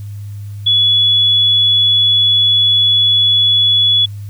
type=tone; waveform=sine; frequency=3400 Hz; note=G#7; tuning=40 cents sharp; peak=-8 dBFS; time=0.66-4.06 s; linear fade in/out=10 ms; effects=added 102 Hz sine -24 dBFS peak until 4.29 s + white hiss -49 dBFS RMS until 4.29 s